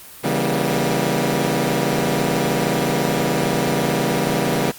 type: chord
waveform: 15% pulse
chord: C# diminished seventh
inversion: none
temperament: equal with one note detuned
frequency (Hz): 138.59 / 164.81 / 196 / 237.8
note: C#3 / E3 / G3 / Bb3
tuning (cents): 0 / 0 / 0 / +35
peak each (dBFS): -17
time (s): 0.23-4.72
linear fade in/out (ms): 20
effects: white hiss -40 dBFS RMS until 4.78 s + Opus 32 kbps